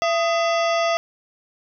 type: harmonic tone with a mistuned harmonic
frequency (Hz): 673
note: E5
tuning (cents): +36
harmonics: 1 / 2 / 3 / 4 / 5 / 7 / 8 / 9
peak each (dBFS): -19 / -25 / -29 / -31 / -33 / -36 / -37 / -38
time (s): 0.02-0.97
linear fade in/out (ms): 0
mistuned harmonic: 2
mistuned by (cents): -130
effects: none